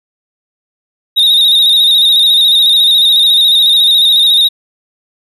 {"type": "tone with vibrato", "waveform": "triangle", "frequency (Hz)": 3729, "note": "A#7", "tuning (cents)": 0, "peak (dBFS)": -4, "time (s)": [1.16, 4.49], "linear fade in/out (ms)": 20, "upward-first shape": "square", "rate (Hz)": 14, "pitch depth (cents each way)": 41, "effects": []}